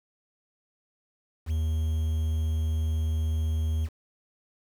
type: tone with quantisation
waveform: triangle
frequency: 79 Hz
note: D#2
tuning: 27 cents sharp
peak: -22 dBFS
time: 1.46-3.89 s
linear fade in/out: 50 ms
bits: 8
effects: none